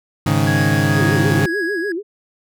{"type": "chord", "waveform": "30% pulse", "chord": "Ab suspended fourth", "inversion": "none", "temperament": "equal", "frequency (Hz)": [103.83, 138.59, 155.56], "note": ["Ab2", "Db3", "Eb3"], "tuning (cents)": [0, 0, 0], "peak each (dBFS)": -16, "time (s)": [0.26, 1.46], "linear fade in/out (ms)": 5}
{"type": "tone with tremolo", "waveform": "triangle", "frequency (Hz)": 1661.2, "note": "G#6", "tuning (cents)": 0, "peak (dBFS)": -18, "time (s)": [0.47, 1.92], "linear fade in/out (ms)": 2, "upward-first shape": "triangle", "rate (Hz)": 2, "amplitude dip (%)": 40}
{"type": "tone with vibrato", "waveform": "sine", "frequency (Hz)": 370, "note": "F#4", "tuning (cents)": 0, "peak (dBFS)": -20, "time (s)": [0.95, 2.03], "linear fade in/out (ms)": 50, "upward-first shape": "sine", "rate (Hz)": 6.8, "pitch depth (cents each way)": 220}
{"effects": []}